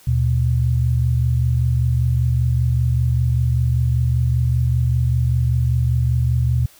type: tone pair together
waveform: sine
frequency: 76.5 / 121.63 Hz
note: D#2 / B2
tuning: -29 / -26 cents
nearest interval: minor sixth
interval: 803 cents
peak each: -19 / -16 dBFS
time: 0.07-6.66 s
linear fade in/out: 5 ms
effects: white hiss -49 dBFS RMS until 6.79 s